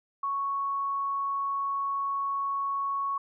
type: tone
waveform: sine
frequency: 1108.7 Hz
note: C#6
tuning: in tune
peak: -27 dBFS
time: 0.23-3.18 s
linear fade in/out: 5 ms
effects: none